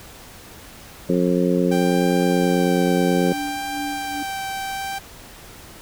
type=harmonic tone; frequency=89.3 Hz; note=F2; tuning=39 cents sharp; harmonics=2 / 3 / 4 / 5 / 6; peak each=-20 / -22 / -23 / -24 / -25 dBFS; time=1.09-3.33 s; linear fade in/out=5 ms
type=tone with vibrato; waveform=sawtooth; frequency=784 Hz; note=G5; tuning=in tune; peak=-22 dBFS; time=1.71-4.99 s; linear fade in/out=10 ms; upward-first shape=sine; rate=0.62 Hz; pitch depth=13 cents each way
type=tone with tremolo; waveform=sine; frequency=289.7 Hz; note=D4; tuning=24 cents flat; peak=-26 dBFS; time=3.32-4.23 s; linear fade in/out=5 ms; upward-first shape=sine; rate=2.4 Hz; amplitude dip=75%
effects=pink hiss -42 dBFS RMS until 5.81 s